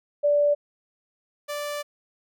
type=tone pair in turn; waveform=sine / sawtooth; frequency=583 / 586 Hz; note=D5 / D5; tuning=-13 / -4 cents; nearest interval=unison; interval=9 cents; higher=second; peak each=-17 / -25 dBFS; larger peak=first; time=0.23-0.55 / 1.48-1.83 s; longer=second; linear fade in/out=20 ms; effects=none